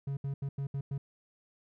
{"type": "tone bursts at uneven times", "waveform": "triangle", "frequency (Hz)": 138.59, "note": "C#3", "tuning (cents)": 0, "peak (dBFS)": -30, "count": 6, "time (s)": [[0.07, 0.17], [0.24, 0.34], [0.42, 0.49], [0.58, 0.67], [0.74, 0.81], [0.91, 0.98]], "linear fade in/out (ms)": 5, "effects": []}